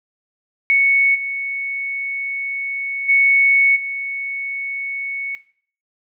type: tone with level steps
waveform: sine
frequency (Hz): 2216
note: C#7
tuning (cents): -1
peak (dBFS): -11 / -21 / -10 / -22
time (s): 0.7-5.35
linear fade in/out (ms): 0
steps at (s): 1.14 / 3.08 / 3.75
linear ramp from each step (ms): 20
effects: noise-tail reverb RT60 0.5 s tail -17 dB re dry